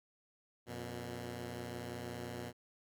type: tone pair together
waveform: 10% pulse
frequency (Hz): 88.9 / 120.64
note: F2 / B2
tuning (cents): +31 / -40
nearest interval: perfect fourth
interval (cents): 529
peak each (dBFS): -39 / -35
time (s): 0.66-2.53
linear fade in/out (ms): 50
effects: none